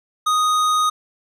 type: tone with hard clipping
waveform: sine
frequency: 1244.5 Hz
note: D#6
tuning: in tune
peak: -17 dBFS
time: 0.26-0.9 s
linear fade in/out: 10 ms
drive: 14 dB
effects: none